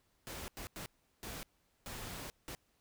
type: noise bursts at uneven times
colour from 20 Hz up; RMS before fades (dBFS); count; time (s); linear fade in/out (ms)
pink; -45; 6; 0.27-0.48 / 0.57-0.67 / 0.76-0.86 / 1.23-1.43 / 1.86-2.3 / 2.48-2.55; 0
effects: pink hiss -75 dBFS RMS until 2.8 s